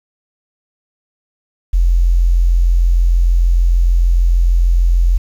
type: tone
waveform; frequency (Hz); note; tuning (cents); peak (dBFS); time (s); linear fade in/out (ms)
sine; 43.29; F1; -14; -8; 1.73-5.18; 10
effects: 7-bit